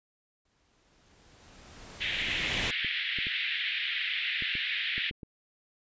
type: noise with exponential growth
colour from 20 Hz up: pink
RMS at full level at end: -33 dBFS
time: 0.45-2.71 s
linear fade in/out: 5 ms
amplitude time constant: 490 ms
type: band-pass noise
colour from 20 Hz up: pink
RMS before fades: -32 dBFS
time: 2-5.11 s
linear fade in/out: 20 ms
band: 1800 to 3600 Hz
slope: 48 dB/octave
type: clicks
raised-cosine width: 3 ms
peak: -29 dBFS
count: 9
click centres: 2.285 / 2.847 / 3.187 / 3.269 / 4.423 / 4.553 / 4.98 / 5.111 / 5.232 s
effects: resampled to 16000 Hz